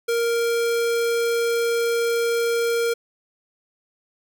square tone, 466.6 Hz, A#4, 2 cents sharp, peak -20 dBFS, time 0.08-2.94 s, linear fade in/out 10 ms, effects none

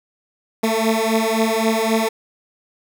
15% pulse beating tone pair, 220.9 / 224.7 Hz, A3 / A3, +7 / +37 cents, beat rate 3.8 Hz, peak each -13 dBFS, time 0.63-2.09 s, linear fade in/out 10 ms, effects none

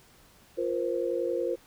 sine chord, F suspended fourth, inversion none, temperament equal with one note detuned, 349.2 / 472.4 / 523.3 Hz, F4 / Bb4 / C5, 0 / +23 / 0 cents, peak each -31 dBFS, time 0.57-1.56 s, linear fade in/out 20 ms, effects pink hiss -58 dBFS RMS until 1.66 s

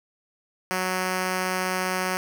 5% pulse tone, 185 Hz, F#3, in tune, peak -13 dBFS, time 0.71-2.17 s, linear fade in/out 0 ms, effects none

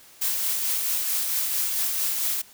blue noise with tremolo, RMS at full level -24 dBFS, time 0.21-2.42 s, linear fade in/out 10 ms, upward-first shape triangle, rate 4.5 Hz, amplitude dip 35%, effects white hiss -51 dBFS RMS until 2.53 s

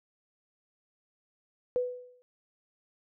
sine tone with exponential decay, 496.2 Hz, B4, 8 cents sharp, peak -23 dBFS, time 1.76-2.22 s, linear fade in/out 0 ms, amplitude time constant 100 ms, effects none

